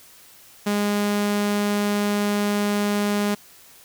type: tone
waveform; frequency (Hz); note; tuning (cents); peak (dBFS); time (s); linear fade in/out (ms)
sawtooth; 205.6; G#3; -17; -16; 0.66-3.35; 10
effects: white hiss -49 dBFS RMS until 3.84 s